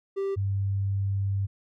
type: tone pair in turn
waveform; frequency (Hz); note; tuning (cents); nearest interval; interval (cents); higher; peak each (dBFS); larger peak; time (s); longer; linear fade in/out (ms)
triangle / sine; 392 / 98.48; G4 / G2; 0 / +8; 2 octaves; 2392; first; -24; neither; 0.16-0.36 / 0.36-1.47; second; 20
effects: none